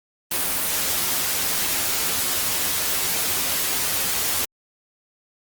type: noise with comb filter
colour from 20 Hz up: white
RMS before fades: -23 dBFS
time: 0.31-4.45 s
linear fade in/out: 5 ms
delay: 11 ms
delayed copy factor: +0.55
effects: Opus 32 kbps